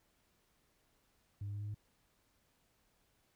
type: tone with pitch steps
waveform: sine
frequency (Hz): 100.7 / 101.69 / 102.7 / 103.71 / 104.73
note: G2 / G#2 / G#2 / G#2 / G#2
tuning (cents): +47 / -36 / -19 / -2 / +15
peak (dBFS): -37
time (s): 1.41-1.745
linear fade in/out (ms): 5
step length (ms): 67
effects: tanh soft clip ceiling -37 dBFS + pink hiss -75 dBFS RMS until 3.35 s